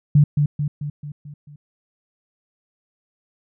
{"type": "tone with echo", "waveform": "sine", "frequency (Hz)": 146.6, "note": "D3", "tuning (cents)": -3, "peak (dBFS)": -9, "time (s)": [0.15, 0.24], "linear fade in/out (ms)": 5, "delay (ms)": 220, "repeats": 6, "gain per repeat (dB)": -5, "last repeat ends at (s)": 1.56, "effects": []}